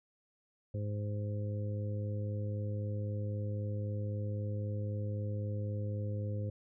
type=harmonic tone; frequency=103.83 Hz; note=G#2; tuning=in tune; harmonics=1 / 2 / 3 / 4 / 5; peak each=-34 / -45 / -49 / -50 / -45 dBFS; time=0.74-6.5 s; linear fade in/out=5 ms; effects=none